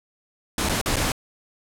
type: noise with dropouts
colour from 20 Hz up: pink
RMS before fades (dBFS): -23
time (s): 0.58-1.12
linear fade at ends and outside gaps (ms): 2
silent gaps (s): 0.689-0.694 / 0.814-0.859 / 0.959-0.966
effects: low-pass 12000 Hz 12 dB/octave